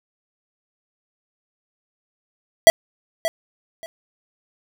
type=tone with echo; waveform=square; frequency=656 Hz; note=E5; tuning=9 cents flat; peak=-5 dBFS; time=2.67-2.7 s; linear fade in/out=0 ms; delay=580 ms; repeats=2; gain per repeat=-14 dB; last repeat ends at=3.86 s; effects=none